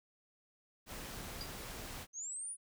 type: noise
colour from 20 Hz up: pink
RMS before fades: -46 dBFS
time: 0.86-2.07 s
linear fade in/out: 50 ms
type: tone with exponential decay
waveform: sine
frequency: 4811 Hz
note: D8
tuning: 41 cents sharp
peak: -38 dBFS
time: 1.41-1.51 s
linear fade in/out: 0 ms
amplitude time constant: 21 ms
type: linear sweep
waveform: sine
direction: up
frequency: 6230 to 9956 Hz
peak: -40 dBFS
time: 2.13-2.57 s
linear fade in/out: 50 ms
effects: none